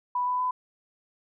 sine tone with pitch steps, 987.8 / 995.8 / 1003.9 Hz, B5 / B5 / B5, 0 / +14 / +28 cents, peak -24 dBFS, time 0.15-0.51 s, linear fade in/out 5 ms, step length 120 ms, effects none

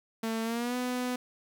sawtooth tone with pitch glide, 224.7 to 249.3 Hz, A3 to B3, +37 to +16 cents, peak -26 dBFS, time 0.23-1.16 s, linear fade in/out 5 ms, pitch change +179 cents, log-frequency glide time 0.43-0.76 s, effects 10-bit

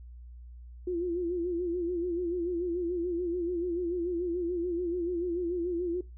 sine tone with vibrato, 349.2 Hz, F4, in tune, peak -28 dBFS, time 0.87-6.01 s, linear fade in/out 5 ms, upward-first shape sine, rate 6.9 Hz, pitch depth 75 cents each way, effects noise-tail reverb RT60 0.2 s tail -19 dB re dry + added 60 Hz sine -44 dBFS peak until 6.17 s

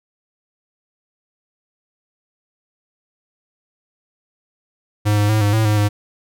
square tone with pitch steps, 104.7 / 103.7 / 108.2 / 102.8 / 110.4 / 105.7 / 103.7 Hz, G#2 / G#2 / A2 / G#2 / A2 / G#2 / G#2, +15 / -2 / -29 / -17 / +6 / +31 / -2 cents, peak -14 dBFS, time 5.05-5.89 s, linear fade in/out 20 ms, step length 120 ms, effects none

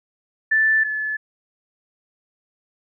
sine tone pair in turn, 1760 / 1726.8 Hz, A6 / A6, 0 / -33 cents, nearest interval unison, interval 33 cents, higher first, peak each -14 / -22 dBFS, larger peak first, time 0.51-0.84 / 0.84-1.17 s, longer neither, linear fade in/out 10 ms, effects none

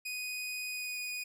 sawtooth tone with pitch glide, 2489 to 2473 Hz, D#7 to D#7, 0 to -11 cents, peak -33 dBFS, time 0.05-1.24 s, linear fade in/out 10 ms, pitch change -11 cents, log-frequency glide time 0.69-0.93 s, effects none

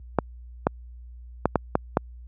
clicks, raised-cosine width 1 ms, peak -4 dBFS, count 6, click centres 0.187 / 0.669 / 1.456 / 1.557 / 1.754 / 1.971 s, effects added 60 Hz sine -34 dBFS peak until 2.27 s + high-pass 80 Hz 12 dB/octave

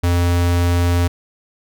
square tone, 87.2 Hz, F2, 2 cents flat, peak -14 dBFS, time 0.03-1.08 s, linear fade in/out 10 ms, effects none

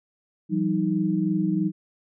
sine tone cluster, 167.6 / 190.6 / 312.8 Hz, E3 / G3 / D#4, +29 / -48 / +9 cents, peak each -27 / -24 / -25 dBFS, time 0.49-1.72 s, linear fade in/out 50 ms, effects none

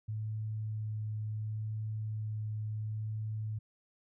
sine tone with vibrato, 108 Hz, A2, 32 cents flat, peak -34 dBFS, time 0.08-3.59 s, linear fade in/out 10 ms, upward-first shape sine, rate 0.71 Hz, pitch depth 9 cents each way, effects none

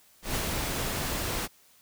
pink noise with ADSR envelope, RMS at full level -29 dBFS, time 0.22-1.48 s, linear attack 130 ms, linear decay 65 ms, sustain -2 dB, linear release 34 ms, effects white hiss -60 dBFS RMS until 1.81 s

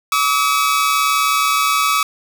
sawtooth tone pair together, 1144 / 1283.1 Hz, D6 / E6, -46 / -47 cents, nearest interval major second, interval 199 cents, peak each -13 dBFS, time 0.12-2.03 s, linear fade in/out 2 ms, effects none

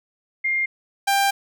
sine / sawtooth tone pair in turn, 2116 / 792.6 Hz, C7 / G5, +19 / +19 cents, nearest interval octave + perfect fourth, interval 1700 cents, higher first, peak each -19 / -13 dBFS, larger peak second, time 0.44-0.66 / 1.07-1.31 s, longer second, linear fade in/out 10 ms, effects none

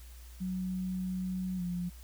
sine tone with pitch glide, 185 to 176.75 Hz, F#3 to F3, 0 to +21 cents, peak -32 dBFS, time 0.4-1.9 s, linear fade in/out 20 ms, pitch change -79 cents, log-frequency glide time 1.57-1.62 s, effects added 60 Hz sine -47 dBFS peak until 2.03 s + white hiss -58 dBFS RMS until 2.03 s

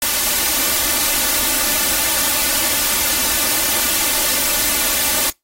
white noise with comb filter, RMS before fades -17 dBFS, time 0.02-5.3 s, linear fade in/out 2 ms, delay 3.4 ms, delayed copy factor +0.8, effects noise-tail reverb RT60 0.2 s tail -26 dB re dry + AAC 48 kbps

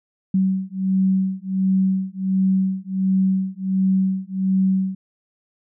sine beating tone pair, 189.3 / 190.7 Hz, F#3 / G3, +40 / -47 cents, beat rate 1.4 Hz, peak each -20 dBFS, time 0.34-4.95 s, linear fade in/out 5 ms, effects none

